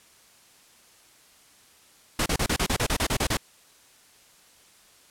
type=noise bursts; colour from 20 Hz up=pink; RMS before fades=-24 dBFS; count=12; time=2.19-3.371 s; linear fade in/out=5 ms; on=70 ms; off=31 ms; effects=white hiss -56 dBFS RMS until 5.1 s + low-pass 11000 Hz 12 dB/octave